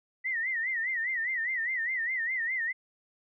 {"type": "tone with vibrato", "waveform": "sine", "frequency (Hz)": 1945, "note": "B6", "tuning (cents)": -27, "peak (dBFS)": -28, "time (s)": [0.24, 2.73], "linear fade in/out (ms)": 20, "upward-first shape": "sine", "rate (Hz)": 4.9, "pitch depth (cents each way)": 140, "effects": []}